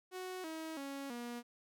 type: tone with pitch steps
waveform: sawtooth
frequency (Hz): 369.5 / 319.8 / 276.8 / 239.6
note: F#4 / D#4 / C#4 / A#3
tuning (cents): -2 / +48 / -2 / +48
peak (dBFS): -38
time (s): 0.11-1.43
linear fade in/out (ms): 50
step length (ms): 330
effects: none